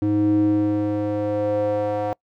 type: tone with band-pass filter sweep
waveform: square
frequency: 104.2 Hz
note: G#2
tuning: 6 cents sharp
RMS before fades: -21 dBFS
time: 0.02-2.13 s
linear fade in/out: 0 ms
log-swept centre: 270 to 650 Hz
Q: 4.2
effects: noise-tail reverb RT60 0.1 s tail -25 dB re dry